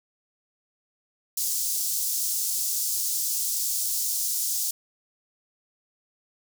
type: high-pass noise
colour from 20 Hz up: pink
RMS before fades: -27 dBFS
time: 1.37-4.71 s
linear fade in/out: 5 ms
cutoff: 5600 Hz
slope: 24 dB/octave
effects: none